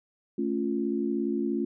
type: chord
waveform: sine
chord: A augmented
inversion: none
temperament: equal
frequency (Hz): 220 / 277.2 / 349.2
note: A3 / C#4 / E#4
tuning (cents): 0 / 0 / 0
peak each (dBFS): -30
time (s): 0.38-1.65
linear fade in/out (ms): 5
effects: none